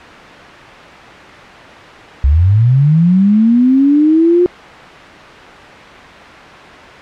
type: linear sweep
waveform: sine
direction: up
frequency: 63.7 to 360.1 Hz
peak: -6 dBFS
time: 2.24-4.46 s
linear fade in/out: 0 ms
effects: white hiss -32 dBFS RMS until 7.01 s + low-pass 2000 Hz 12 dB/octave

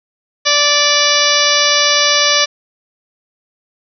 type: harmonic tone with a mistuned harmonic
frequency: 584 Hz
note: D5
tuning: 10 cents flat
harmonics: 1 / 2 / 3 / 4 / 5 / 6 / 7 / 8 / 9 / 10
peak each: -19 / -19 / -19 / -19 / -19 / -19 / -19 / -19 / -19 / -19 dBFS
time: 0.45-2.46 s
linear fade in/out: 20 ms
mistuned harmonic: 7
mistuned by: -40 cents
effects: none

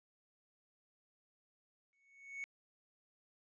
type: tone with exponential growth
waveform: triangle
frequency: 2217 Hz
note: C#7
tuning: in tune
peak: -37 dBFS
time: 1.93-2.44 s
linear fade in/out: 0 ms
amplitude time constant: 110 ms
effects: resampled to 16000 Hz

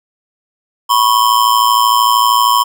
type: ring-modulated tone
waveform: square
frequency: 1038 Hz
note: C6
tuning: 14 cents flat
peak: -6 dBFS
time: 0.89-2.64 s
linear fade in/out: 20 ms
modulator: 56.5 Hz
effects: none

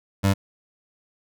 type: tone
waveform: 25% pulse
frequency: 98 Hz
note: G2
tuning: in tune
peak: -13 dBFS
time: 0.23-0.34 s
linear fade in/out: 20 ms
effects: none

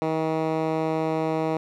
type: tone with band-pass filter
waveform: 10% pulse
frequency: 159.1 Hz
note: D#3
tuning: 39 cents sharp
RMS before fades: -25 dBFS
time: 0.02-1.57 s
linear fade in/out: 0 ms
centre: 440 Hz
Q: 0.57
effects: none

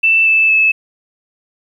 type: tone with pitch steps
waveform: sine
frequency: 2658 / 2632 / 2606 Hz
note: E7 / E7 / E7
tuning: +14 / -3 / -20 cents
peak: -8 dBFS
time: 0.03-0.72 s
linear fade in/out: 10 ms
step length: 230 ms
effects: 8-bit

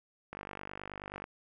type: click train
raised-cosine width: 0.5 ms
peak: -26 dBFS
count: 46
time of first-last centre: 0.33-1.241 s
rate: 49.4 Hz
effects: none

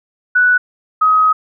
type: tone pair in turn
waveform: sine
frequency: 1480 / 1264.6 Hz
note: F#6 / D#6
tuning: 0 / +28 cents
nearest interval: minor third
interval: 272 cents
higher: first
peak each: -8 dBFS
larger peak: neither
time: 0.35-0.58 / 1.01-1.33 s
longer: second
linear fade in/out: 10 ms
effects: none

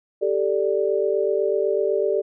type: chord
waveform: sine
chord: G suspended second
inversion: none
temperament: equal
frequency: 392 / 440 / 587.3 Hz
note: G4 / A4 / D5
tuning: 0 / 0 / 0 cents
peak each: -22 / -23 / -24 dBFS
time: 0.21-2.22 s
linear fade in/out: 20 ms
effects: none

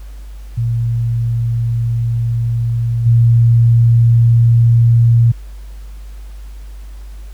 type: tone with level steps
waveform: sine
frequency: 116.7 Hz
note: A#2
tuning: 2 cents sharp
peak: -13 / -6 dBFS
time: 0.57-5.32 s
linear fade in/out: 10 ms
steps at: 3.05 s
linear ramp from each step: 20 ms
effects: added 50 Hz sine -28 dBFS peak until 7.33 s + pink hiss -48 dBFS RMS until 7.33 s

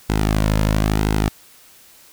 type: tone with flanger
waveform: sawtooth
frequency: 52.6 Hz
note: G#1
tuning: 23 cents sharp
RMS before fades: -18 dBFS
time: 0.09-1.29 s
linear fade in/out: 10 ms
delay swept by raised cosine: 1.7 to 2.63 ms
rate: 1 Hz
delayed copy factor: -0.55
effects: white hiss -48 dBFS RMS until 2.12 s

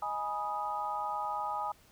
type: harmonic tone with a mistuned harmonic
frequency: 207.7 Hz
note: G#3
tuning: in tune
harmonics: 3 / 4 / 5 / 6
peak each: -45 / -35 / -39 / -37 dBFS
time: 0.02-1.72 s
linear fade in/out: 5 ms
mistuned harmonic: 5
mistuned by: -110 cents
effects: pink hiss -62 dBFS RMS until 1.91 s

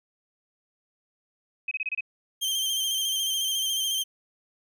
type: tone bursts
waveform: sine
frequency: 2535 Hz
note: D#7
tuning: 32 cents sharp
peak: -26 dBFS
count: 6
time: 1.68-2.008 s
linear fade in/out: 5 ms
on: 33 ms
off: 26 ms
type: tone with vibrato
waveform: sawtooth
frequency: 3150 Hz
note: G7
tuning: 8 cents sharp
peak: -22 dBFS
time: 2.41-4.04 s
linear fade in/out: 20 ms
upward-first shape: square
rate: 14 Hz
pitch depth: 30 cents each way
effects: none

